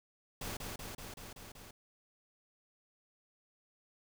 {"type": "noise with echo", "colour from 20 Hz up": "pink", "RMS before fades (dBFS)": -41, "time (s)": [0.41, 0.57], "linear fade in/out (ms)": 5, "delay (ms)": 190, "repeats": 6, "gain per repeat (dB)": -2, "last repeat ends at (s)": 1.71, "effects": []}